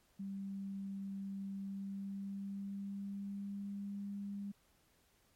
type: tone with pitch glide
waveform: sine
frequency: 196 to 200.8 Hz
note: G3 to G3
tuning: 0 to +42 cents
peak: -40 dBFS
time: 0.19-4.52 s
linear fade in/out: 10 ms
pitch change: +42 cents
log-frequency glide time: 1.6-3.96 s
effects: pink hiss -72 dBFS RMS until 5.35 s + MP3 64 kbps